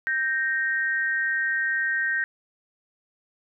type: tone pair together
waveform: sine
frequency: 1565 / 1861.1 Hz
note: G6 / A#6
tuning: -3 / -3 cents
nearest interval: minor third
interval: 300 cents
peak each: -25 dBFS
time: 0.07-2.24 s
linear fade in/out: 0 ms
effects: none

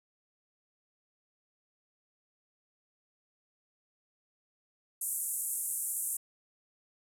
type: band-pass noise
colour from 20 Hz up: pink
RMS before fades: -35 dBFS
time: 5.01-6.17 s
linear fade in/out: 5 ms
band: 8000 to 13000 Hz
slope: 48 dB/octave
effects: none

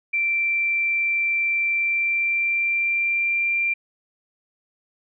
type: tone with pitch glide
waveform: sine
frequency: 2349 to 2372 Hz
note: D7 to D7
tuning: 0 to +17 cents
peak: -19 dBFS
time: 0.13-3.74 s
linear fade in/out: 10 ms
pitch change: +17 cents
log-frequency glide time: 1.68-3.51 s
effects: none

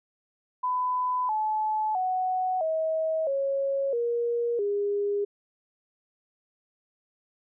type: tone with pitch steps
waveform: sine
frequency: 1002 / 862.3 / 742 / 638.6 / 549.5 / 472.9 / 406.9 Hz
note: B5 / A5 / F#5 / D#5 / C#5 / A#4 / G#4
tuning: +25 / -35 / +5 / +45 / -15 / +25 / -35 cents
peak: -24 dBFS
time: 0.63-5.25 s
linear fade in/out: 10 ms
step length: 660 ms
effects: none

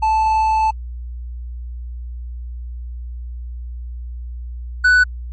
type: tone pair in turn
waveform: triangle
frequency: 876 / 1489.1 Hz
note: A5 / F#6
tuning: -8 / +11 cents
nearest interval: major sixth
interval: 919 cents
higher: second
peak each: -11 / -7 dBFS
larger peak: second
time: 0.02-0.71 / 4.84-5.04 s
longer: first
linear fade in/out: 10 ms
effects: added 60 Hz sine -26 dBFS peak until 5.32 s + MP3 32 kbps

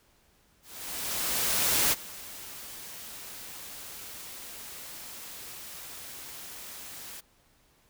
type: noise with ADSR envelope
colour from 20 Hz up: white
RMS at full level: -24 dBFS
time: 0.62-7.21 s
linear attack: 1300 ms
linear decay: 29 ms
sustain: -19 dB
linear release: 16 ms
effects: pink hiss -65 dBFS RMS until 7.89 s

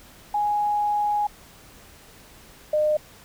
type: tone pair in turn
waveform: sine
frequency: 830.6 / 607.5 Hz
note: G#5 / D#5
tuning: 0 / -42 cents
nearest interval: perfect fourth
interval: 542 cents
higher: first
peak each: -20 / -18 dBFS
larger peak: second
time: 0.34-1.27 / 2.73-2.97 s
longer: first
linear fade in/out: 5 ms
effects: pink hiss -49 dBFS RMS until 3.24 s

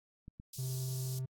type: clicks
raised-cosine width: 5 ms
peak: -36 dBFS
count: 2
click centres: 0.281 / 0.399 s
type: high-pass noise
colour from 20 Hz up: pink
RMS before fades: -47 dBFS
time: 0.53-1.19 s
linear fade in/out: 5 ms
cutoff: 4600 Hz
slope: 24 dB/octave
type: tone with vibrato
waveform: triangle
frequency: 130.1 Hz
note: C3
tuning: 9 cents flat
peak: -33 dBFS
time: 0.58-1.26 s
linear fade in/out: 10 ms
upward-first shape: square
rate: 20 Hz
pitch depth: 8 cents each way
effects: AAC 64 kbps

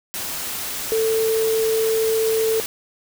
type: tone in noise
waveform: sine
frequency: 444.5 Hz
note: A4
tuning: 18 cents sharp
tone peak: -17 dBFS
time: 0.92-2.6 s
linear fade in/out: 0 ms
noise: white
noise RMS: -28 dBFS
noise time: 0.14-2.66 s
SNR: +8 dB
effects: none

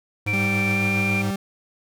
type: tone with tremolo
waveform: square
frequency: 103.83 Hz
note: G#2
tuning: in tune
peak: -25 dBFS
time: 0.26-1.31 s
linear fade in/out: 5 ms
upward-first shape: sine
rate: 7.2 Hz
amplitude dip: 35%
type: tone with pitch glide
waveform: sine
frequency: 2349 to 2379 Hz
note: D7 to D7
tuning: 0 to +22 cents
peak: -22 dBFS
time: 0.27-1.22 s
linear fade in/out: 10 ms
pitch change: +22 cents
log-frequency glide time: 0.71-0.81 s
type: tone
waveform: 40% pulse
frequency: 196 Hz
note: G3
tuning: in tune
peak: -23 dBFS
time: 0.33-1.36 s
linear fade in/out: 5 ms
effects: none

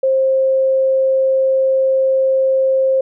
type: tone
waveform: sine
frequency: 530 Hz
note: C5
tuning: 22 cents sharp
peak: -11 dBFS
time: 0.03-3.01 s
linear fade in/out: 5 ms
effects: none

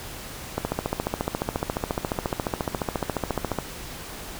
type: click train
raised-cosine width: 1 ms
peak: -10 dBFS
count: 44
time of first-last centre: 0.58-3.587 s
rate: 14.3 Hz
effects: pink hiss -38 dBFS RMS until 4.39 s

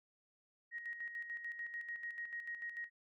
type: tone with tremolo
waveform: sine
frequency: 1882 Hz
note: A#6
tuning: 16 cents sharp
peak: -40 dBFS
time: 0.71-2.9 s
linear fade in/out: 50 ms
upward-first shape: square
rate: 6.8 Hz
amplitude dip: 55%
effects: none

